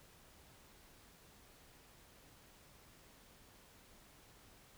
silence, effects pink hiss -63 dBFS RMS until 4.77 s

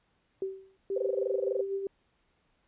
sine tone with exponential decay, 384.3 Hz, G4, 34 cents flat, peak -27 dBFS, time 0.42-0.77 s, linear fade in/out 2 ms, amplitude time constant 76 ms
sine tone with tremolo, 392 Hz, G4, in tune, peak -28 dBFS, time 0.9-1.87 s, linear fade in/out 2 ms, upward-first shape sine, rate 7.4 Hz, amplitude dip 50%
sine tone bursts, 508 Hz, B4, 49 cents sharp, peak -25 dBFS, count 16, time 0.96-1.611 s, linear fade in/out 5 ms, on 21 ms, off 21 ms
effects pink hiss -72 dBFS RMS until 2.67 s + resampled to 8000 Hz

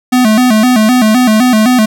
square tone with vibrato, 233.1 Hz, A#3, in tune, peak -6 dBFS, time 0.12-1.86 s, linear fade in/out 10 ms, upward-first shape square, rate 3.9 Hz, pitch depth 130 cents each way, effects none

